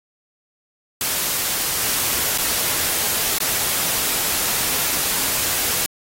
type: noise with dropouts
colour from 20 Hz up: white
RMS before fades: -21 dBFS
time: 1.01-5.86 s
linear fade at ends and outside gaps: 0 ms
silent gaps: 2.377-2.384 / 3.384-3.404 s
effects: AAC 48 kbps